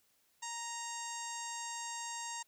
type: tone with low-pass filter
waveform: sawtooth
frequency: 932.3 Hz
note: A#5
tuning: in tune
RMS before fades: -42 dBFS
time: 0.42-2.43 s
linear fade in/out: 10 ms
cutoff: 7200 Hz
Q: 8.4
effects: white hiss -73 dBFS RMS until 2.47 s